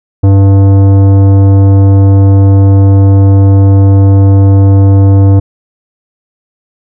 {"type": "tone with tanh clipping", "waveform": "triangle", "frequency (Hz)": 98, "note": "G2", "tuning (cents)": 0, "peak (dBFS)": -3, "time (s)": [0.23, 5.4], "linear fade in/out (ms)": 10, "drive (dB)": 18, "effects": []}